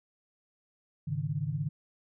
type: chord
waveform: sine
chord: Ab suspended fourth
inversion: none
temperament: equal with one note detuned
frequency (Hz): 103.83 / 138.99 / 155.56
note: Ab2 / Db3 / Eb3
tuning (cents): 0 / +5 / 0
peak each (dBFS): -38 / -33 / -33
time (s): 1.07-1.69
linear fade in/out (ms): 10
effects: none